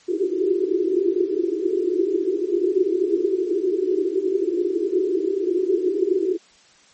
pink band-pass noise, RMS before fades -21 dBFS, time 0.08-6.38 s, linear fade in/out 20 ms, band 340 to 400 Hz, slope 96 dB/octave, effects white hiss -53 dBFS RMS until 6.93 s + MP3 32 kbps

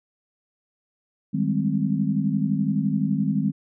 sine chord, Ab major seventh, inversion second, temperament equal, 155.56 / 196 / 207.7 / 261.6 Hz, Eb3 / G3 / Ab3 / C4, 0 / 0 / 0 / 0 cents, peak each -26 / -25 / -25 / -27 dBFS, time 1.33-3.52 s, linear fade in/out 20 ms, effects none

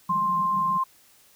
sine tone, 1052 Hz, C6, 9 cents sharp, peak -21 dBFS, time 0.09-0.84 s, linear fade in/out 10 ms
white band-pass noise, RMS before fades -37 dBFS, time 0.09-0.78 s, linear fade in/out 5 ms, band 160 to 200 Hz, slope 96 dB/octave
effects white hiss -57 dBFS RMS until 1.35 s

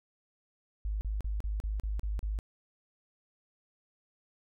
sine tone bursts, 51.91 Hz, G#1, in tune, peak -30 dBFS, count 8, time 0.85-2.389 s, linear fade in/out 0 ms, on 160 ms, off 37 ms, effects none

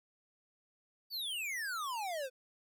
square exponential sweep, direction down, 4679 to 494.5 Hz, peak -37 dBFS, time 1.1-2.3 s, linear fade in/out 50 ms, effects none

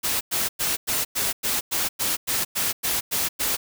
white noise bursts, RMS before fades -24 dBFS, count 13, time 0.03-3.57 s, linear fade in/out 20 ms, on 180 ms, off 100 ms, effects none

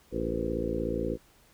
harmonic tone with a mistuned harmonic, 56.5 Hz, A1, 47 cents sharp, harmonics 1 / 2 / 3 / 4 / 5 / 6 / 7 / 8 / 9, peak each -37 / -40 / -39 / -37 / -37 / -35 / -36 / -37 / -36 dBFS, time 0.11-1.18 s, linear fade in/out 50 ms, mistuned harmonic 8, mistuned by +72 cents, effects pink hiss -61 dBFS RMS until 1.53 s

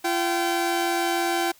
sawtooth tone pair together, 342.3 / 771 Hz, F4 / G5, -35 / -29 cents, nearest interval octave + major second, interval 1406 cents, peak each -21 dBFS, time 0.04-1.52 s, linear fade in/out 10 ms, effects white hiss -55 dBFS RMS until 1.59 s

